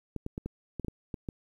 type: clicks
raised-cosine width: 3 ms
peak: -22 dBFS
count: 9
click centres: 0.163 / 0.264 / 0.379 / 0.46 / 0.797 / 0.847 / 0.883 / 1.142 / 1.288 s
effects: 10-bit